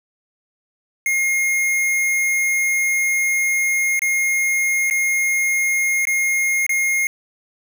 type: tone with dropouts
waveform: square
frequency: 2140 Hz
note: C7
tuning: 38 cents sharp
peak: -17 dBFS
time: 1.06-7.07 s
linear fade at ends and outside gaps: 1 ms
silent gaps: 3.993-4.019 / 4.9-4.909 / 6.053-6.071 / 6.665-6.693 s
effects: none